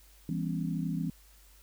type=chord; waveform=sine; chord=C# half-diminished seventh; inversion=first; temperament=just; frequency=166.31 / 199.57 / 249.5 / 277.2 Hz; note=E3 / G3 / B3 / C#4; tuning=+16 / +31 / +18 / 0 cents; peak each=-32 / -37 / -38 / -38 dBFS; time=0.29-1.1 s; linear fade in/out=2 ms; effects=added 50 Hz sine -57 dBFS peak until 1.62 s + white hiss -61 dBFS RMS until 1.62 s